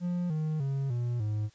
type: tone with pitch steps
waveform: triangle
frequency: 176.6 / 155.53 / 136.97 / 120.62 / 106.23 Hz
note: F3 / D#3 / C#3 / B2 / G#2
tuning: +20 / 0 / -20 / -40 / +40 cents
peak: -26 dBFS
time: 0-1.5 s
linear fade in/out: 50 ms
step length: 300 ms
effects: white hiss -63 dBFS RMS until 1.54 s + resampled to 16000 Hz